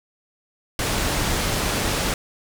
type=low-pass noise; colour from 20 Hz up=pink; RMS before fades=-23 dBFS; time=0.79-2.14 s; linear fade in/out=2 ms; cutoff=11000 Hz; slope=12 dB/octave; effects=none